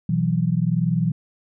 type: chord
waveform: sine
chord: B suspended fourth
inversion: none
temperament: equal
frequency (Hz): 123.47 / 164.81 / 185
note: B2 / E3 / F#3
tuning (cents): 0 / 0 / 0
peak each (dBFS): -24 / -20 / -24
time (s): 0.09-1.12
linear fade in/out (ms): 5
effects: none